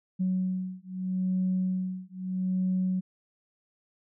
sine beating tone pair, 185 / 185.79 Hz, F#3 / F#3, 0 / +7 cents, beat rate 0.79 Hz, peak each -29 dBFS, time 0.19-3.01 s, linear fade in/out 20 ms, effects tanh soft clip ceiling -19 dBFS

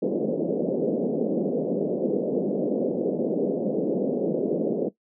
white band-pass noise, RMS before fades -25 dBFS, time 0.02-4.89 s, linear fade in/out 10 ms, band 170 to 550 Hz, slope 48 dB/octave, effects noise-tail reverb RT60 0.1 s tail -17 dB re dry

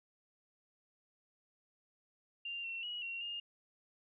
sine tone with pitch steps, 2787 / 2717 / 2909 / 2744 / 2828 Hz, F7 / F7 / F#7 / F7 / F7, -4 / -48 / -30 / -31 / +21 cents, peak -39 dBFS, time 2.45-3.4 s, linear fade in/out 5 ms, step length 190 ms, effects none

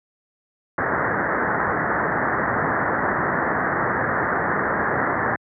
white low-pass noise, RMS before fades -22 dBFS, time 0.78-5.36 s, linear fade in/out 2 ms, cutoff 1900 Hz, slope 96 dB/octave, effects high-pass 100 Hz 12 dB/octave

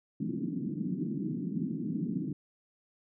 pink band-pass noise, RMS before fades -34 dBFS, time 0.2-2.33 s, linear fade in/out 5 ms, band 150 to 320 Hz, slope 48 dB/octave, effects none

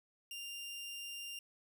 sawtooth tone, 2794 Hz, F7, in tune, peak -40 dBFS, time 0.31-1.39 s, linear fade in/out 2 ms, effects none

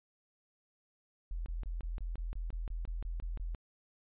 sine tone bursts, 41.9 Hz, E1, 29 cents sharp, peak -35 dBFS, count 13, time 1.31-3.548 s, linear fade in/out 0 ms, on 150 ms, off 24 ms, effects resampled to 8000 Hz

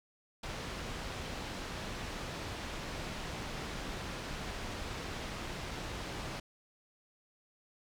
pink low-pass noise, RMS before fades -41 dBFS, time 0.43-6.4 s, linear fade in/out 5 ms, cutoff 5200 Hz, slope 12 dB/octave, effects none

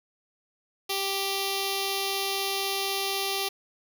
5% pulse tone with notch filter, 392 Hz, G4, in tune, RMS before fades -29 dBFS, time 0.89-3.49 s, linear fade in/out 10 ms, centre 1600 Hz, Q 0.98, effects 8-bit

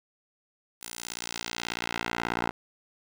10% pulse tone with band-pass filter sweep, 58.3 Hz, A#1, 1 cent sharp, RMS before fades -34 dBFS, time 0.81-2.51 s, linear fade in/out 10 ms, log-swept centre 11000 to 1100 Hz, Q 0.84, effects none

